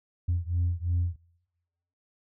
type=beating tone pair; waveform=sine; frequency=85.8 / 88.7 Hz; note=F2 / F2; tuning=-30 / +27 cents; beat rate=2.9 Hz; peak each=-26 / -27 dBFS; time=0.28-1.16 s; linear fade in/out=10 ms; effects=noise-tail reverb RT60 1.0 s tail -24 dB re dry + tanh soft clip ceiling -20 dBFS